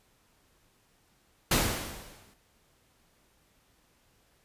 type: noise with exponential decay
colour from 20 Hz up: pink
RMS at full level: -22 dBFS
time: 1.51-2.34 s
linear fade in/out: 5 ms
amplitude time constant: 180 ms
effects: pink hiss -67 dBFS RMS until 4.44 s + resampled to 32000 Hz